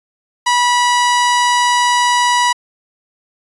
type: tone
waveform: sawtooth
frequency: 975 Hz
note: B5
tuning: 23 cents flat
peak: -7 dBFS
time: 0.46-2.53 s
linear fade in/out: 10 ms
effects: resampled to 22050 Hz